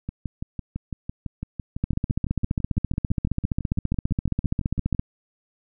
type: two click trains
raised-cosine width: 5 ms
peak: -17 / -10 dBFS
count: 30 / 48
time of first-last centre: 0.09-4.948 / 1.84-4.994 s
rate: 5.97 / 14.9 Hz
effects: none